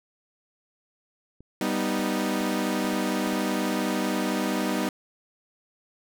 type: clicks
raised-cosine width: 3 ms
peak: -35 dBFS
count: 7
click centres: 1.406 / 1.994 / 2.41 / 2.847 / 2.933 / 3.273 / 3.331 s
type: chord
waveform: sawtooth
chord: G augmented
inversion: none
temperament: equal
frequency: 196 / 246.9 / 311.1 Hz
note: G3 / B3 / D#4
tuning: 0 / 0 / 0 cents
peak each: -25 dBFS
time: 1.61-4.89 s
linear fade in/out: 2 ms
effects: none